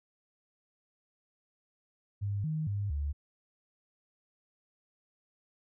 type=tone with pitch steps; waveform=sine; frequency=101.2 / 156.1 / 101.4 / 72.2 Hz; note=G#2 / D#3 / G#2 / D2; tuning=-44 / +6 / -41 / -29 cents; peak=-30 dBFS; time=2.21-3.13 s; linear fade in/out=20 ms; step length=230 ms; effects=none